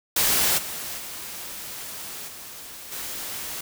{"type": "noise with level steps", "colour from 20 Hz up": "white", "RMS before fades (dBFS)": [-21, -33, -36, -40, -33], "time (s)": [0.16, 3.61], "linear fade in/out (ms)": 5, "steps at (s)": [0.57, 0.97, 2.27, 2.91], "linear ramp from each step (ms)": 20, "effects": []}